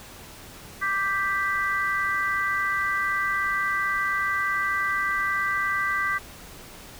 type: chord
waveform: sine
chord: G major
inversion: second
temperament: equal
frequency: 1174.7 / 1568 / 1975.5 Hz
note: D6 / G6 / B6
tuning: 0 / 0 / 0 cents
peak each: -27 dBFS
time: 0.81-6.19 s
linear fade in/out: 20 ms
effects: pink hiss -44 dBFS RMS until 6.99 s

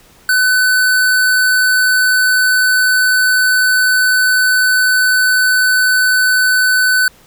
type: tone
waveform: square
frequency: 1506 Hz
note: F#6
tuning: 30 cents sharp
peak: -10 dBFS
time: 0.29-7.08 s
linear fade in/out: 2 ms
effects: pink hiss -46 dBFS RMS until 7.26 s

